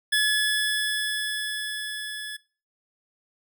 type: tone with level ramp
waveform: 25% pulse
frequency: 1710 Hz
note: A6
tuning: 50 cents flat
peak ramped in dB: -15 to -29 dBFS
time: 0.12-2.37 s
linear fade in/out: 10 ms
effects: noise-tail reverb RT60 0.4 s tail -23 dB re dry